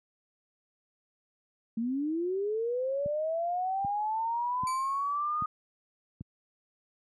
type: linear sweep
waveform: sine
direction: up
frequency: 220 to 1244.5 Hz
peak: -28 dBFS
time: 1.77-5.46 s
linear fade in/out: 5 ms
type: click train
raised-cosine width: 5 ms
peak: -25 dBFS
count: 5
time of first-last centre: 3.06-6.21 s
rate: 1.27 Hz
type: tone with exponential decay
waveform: 5% pulse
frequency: 2300 Hz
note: D7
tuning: 37 cents flat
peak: -25 dBFS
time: 4.67-5.18 s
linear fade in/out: 2 ms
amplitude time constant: 110 ms
effects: high-pass 100 Hz 12 dB/octave + resampled to 24000 Hz